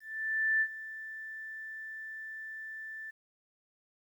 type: tone with ADSR envelope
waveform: sine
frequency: 1765 Hz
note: A6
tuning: 5 cents sharp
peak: -24 dBFS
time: 0-3.11 s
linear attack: 610 ms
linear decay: 64 ms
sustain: -16 dB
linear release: 12 ms
effects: 11-bit